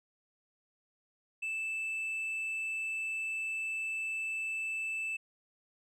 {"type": "tone with tanh clipping", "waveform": "sine", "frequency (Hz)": 2637, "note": "E7", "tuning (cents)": 0, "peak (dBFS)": -34, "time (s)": [1.42, 5.17], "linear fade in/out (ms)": 10, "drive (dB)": 3, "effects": []}